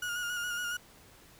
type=tone with vibrato; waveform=35% pulse; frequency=1435 Hz; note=F6; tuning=47 cents sharp; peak=-31 dBFS; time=0.02-0.77 s; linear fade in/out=5 ms; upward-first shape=square; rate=7.2 Hz; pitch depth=26 cents each way; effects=pink hiss -57 dBFS RMS until 1.39 s